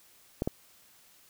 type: clicks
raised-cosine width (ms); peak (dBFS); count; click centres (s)
2; -15; 2; 0.421 / 0.475
effects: white hiss -60 dBFS RMS until 1.29 s